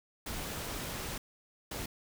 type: noise bursts at uneven times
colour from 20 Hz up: pink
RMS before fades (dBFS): -39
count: 2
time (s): 0.26-1.18 / 1.71-1.86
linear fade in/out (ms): 5
effects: none